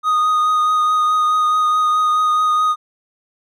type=tone with vibrato; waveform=triangle; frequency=1241 Hz; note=D#6; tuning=5 cents flat; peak=-11 dBFS; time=0.03-2.76 s; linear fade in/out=50 ms; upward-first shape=triangle; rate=4.7 Hz; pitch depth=17 cents each way; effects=none